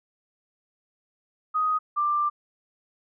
sine tone pair in turn, 1250 / 1184.2 Hz, D#6 / D6, +8 / +14 cents, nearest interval minor second, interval 94 cents, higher first, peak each -21 dBFS, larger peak neither, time 1.54-1.79 / 1.96-2.3 s, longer second, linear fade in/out 20 ms, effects none

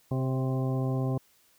harmonic tone with a mistuned harmonic, 130.81 Hz, C3, in tune, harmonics 1 / 2 / 3 / 4 / 5 / 6 / 8, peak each -27 / -33 / -37 / -39 / -41 / -43 / -45 dBFS, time 0.11-1.18 s, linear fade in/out 5 ms, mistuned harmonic 4, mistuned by +18 cents, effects white hiss -64 dBFS RMS until 1.58 s

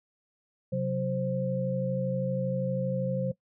sine tone cluster, 131.9 / 184.5 / 525 Hz, C3 / F#3 / C5, +14 / -5 / +6 cents, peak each -31 dBFS, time 0.72-3.32 s, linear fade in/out 10 ms, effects noise-tail reverb RT60 0.1 s tail -19 dB re dry

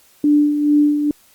sine tone with tremolo, 294.6 Hz, D4, 6 cents sharp, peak -9 dBFS, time 0.24-1.11 s, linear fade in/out 2 ms, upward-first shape sine, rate 2.3 Hz, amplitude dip 55%, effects white hiss -52 dBFS RMS until 1.34 s + Opus 48 kbps

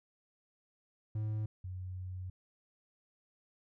triangle / sine tone pair in turn, 107.7 / 92.02 Hz, A2 / F#2, -37 / -9 cents, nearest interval minor third, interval 272 cents, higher first, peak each -31 / -39 dBFS, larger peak first, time 1.15-1.46 / 1.64-2.3 s, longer second, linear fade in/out 5 ms, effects none

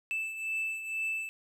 triangle beating tone pair, 2637 / 2639.1 Hz, E7 / E7, 0 / +1 cents, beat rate 2.1 Hz, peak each -31 / -38 dBFS, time 0.11-1.29 s, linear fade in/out 0 ms, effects none

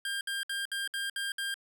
25% pulse tone bursts, 1600 Hz, G6, 35 cents sharp, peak -28 dBFS, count 7, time 0.05-1.542 s, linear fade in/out 2 ms, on 160 ms, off 62 ms, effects none

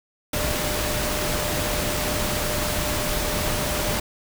sine tone in noise, 600 Hz, D5, 37 cents sharp, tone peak -31 dBFS, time 0.33-4 s, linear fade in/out 5 ms, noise pink, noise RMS -25 dBFS, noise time 0.33-4 s, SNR -9 dB, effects none

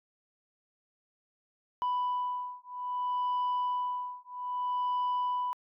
sine beating tone pair, 991 / 991.62 Hz, B5 / B5, +6 / +7 cents, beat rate 0.62 Hz, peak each -31 / -31 dBFS, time 1.82-5.53 s, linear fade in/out 0 ms, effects tanh soft clip ceiling -26 dBFS

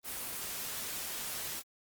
white noise, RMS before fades -39 dBFS, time 0.03-1.63 s, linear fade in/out 50 ms, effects Opus 24 kbps

